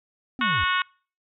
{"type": "linear sweep", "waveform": "triangle", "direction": "down", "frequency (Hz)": [265.6, 66], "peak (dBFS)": -27, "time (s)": [0.39, 0.64], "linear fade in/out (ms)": 0}
{"type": "harmonic tone", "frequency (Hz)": 366.8, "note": "F#4", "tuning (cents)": -15, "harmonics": [3, 4, 5, 6, 7, 8, 9, 10], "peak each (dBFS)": [-25, -25, -31, -31, -34, -31, -37, -36], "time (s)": [0.41, 0.82], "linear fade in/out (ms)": 2}
{"effects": ["noise-tail reverb RT60 0.4 s tail -26 dB re dry"]}